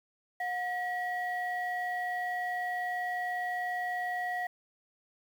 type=tone pair together; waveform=sine; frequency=722.7 / 1920 Hz; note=F#5 / B6; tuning=-41 / -49 cents; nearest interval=octave + perfect fourth; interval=1692 cents; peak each=-32 / -34 dBFS; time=0.4-4.47 s; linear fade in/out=5 ms; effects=tanh soft clip ceiling -25 dBFS + 9-bit